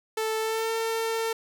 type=tone with pitch glide; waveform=sawtooth; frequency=440 to 451.3 Hz; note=A4 to A4; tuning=0 to +44 cents; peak=-22 dBFS; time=0.17-1.33 s; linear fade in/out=5 ms; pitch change=+44 cents; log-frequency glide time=0.39-0.71 s; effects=none